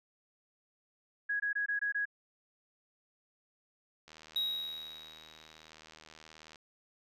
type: tone bursts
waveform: sine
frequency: 1661.2 Hz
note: G#6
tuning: in tune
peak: -30 dBFS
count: 6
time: 1.29-2.055 s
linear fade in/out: 10 ms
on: 110 ms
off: 21 ms
type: click train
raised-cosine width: 0.2 ms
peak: -35 dBFS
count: 196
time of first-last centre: 4.08-6.558 s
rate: 78.7 Hz
type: tone with exponential decay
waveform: triangle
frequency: 3811 Hz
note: A#7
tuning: 38 cents sharp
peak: -27 dBFS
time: 4.36-5.7 s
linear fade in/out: 2 ms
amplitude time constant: 290 ms
effects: none